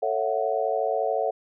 sine chord, F# minor seventh, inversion first, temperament just, 444 / 555 / 666 / 740 Hz, A4 / C#5 / E5 / F#5, +16 / +2 / +18 / 0 cents, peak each -28 dBFS, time 0.02-1.31 s, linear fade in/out 10 ms, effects none

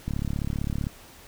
click train, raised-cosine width 5 ms, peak -16 dBFS, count 29, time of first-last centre 0.08-0.869 s, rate 35.5 Hz, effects pink hiss -49 dBFS RMS until 1.27 s

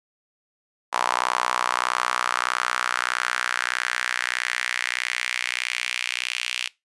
sawtooth tone with high-pass filter sweep, 61.6 Hz, B1, 4 cents flat, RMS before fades -26 dBFS, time 0.92-6.69 s, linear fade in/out 20 ms, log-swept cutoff 950 to 2700 Hz, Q 3, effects noise-tail reverb RT60 0.2 s tail -21 dB re dry + resampled to 24000 Hz

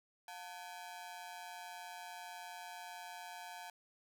sawtooth ring-modulated tone, 803 Hz, G5, 41 cents sharp, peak -40 dBFS, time 0.28-3.7 s, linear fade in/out 2 ms, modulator 89.2 Hz, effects none

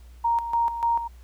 sine tone with tremolo, 933 Hz, A#5, 1 cent sharp, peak -19 dBFS, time 0.24-1.08 s, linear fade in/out 10 ms, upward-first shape square, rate 3.4 Hz, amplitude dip 65%, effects added 60 Hz sine -44 dBFS peak until 1.23 s + pink hiss -60 dBFS RMS until 1.23 s

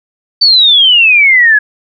sine exponential sweep, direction down, 4596 to 1661.2 Hz, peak -3 dBFS, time 0.41-1.59 s, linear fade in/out 10 ms, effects none

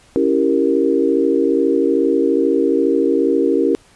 sine chord, C# diminished seventh, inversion none, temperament equal, 277.2 / 329.6 / 392 / 466.2 Hz, C#4 / E4 / G4 / Bb4, 0 / 0 / 0 / 0 cents, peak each -18 dBFS, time 0.16-3.75 s, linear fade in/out 0 ms, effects pink hiss -50 dBFS RMS until 3.95 s + resampled to 24000 Hz

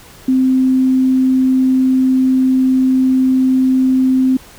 sine tone, 260 Hz, C4, 11 cents flat, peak -9 dBFS, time 0.28-4.37 s, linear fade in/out 5 ms, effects pink hiss -40 dBFS RMS until 4.58 s

